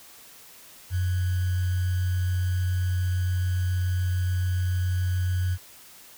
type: tone with sample-and-hold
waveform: sine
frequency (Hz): 90.7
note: F#2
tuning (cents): -34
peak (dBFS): -22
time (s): 0.9-5.58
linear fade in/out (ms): 50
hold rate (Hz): 1575
effects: white hiss -49 dBFS RMS until 6.17 s